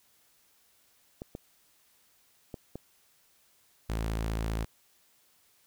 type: clicks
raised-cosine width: 2 ms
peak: -25 dBFS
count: 4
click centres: 1.219 / 1.351 / 2.542 / 2.756 s
type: tone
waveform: sawtooth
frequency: 55 Hz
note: A1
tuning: in tune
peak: -26 dBFS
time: 3.89-4.65 s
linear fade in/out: 10 ms
effects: white hiss -66 dBFS RMS until 5.66 s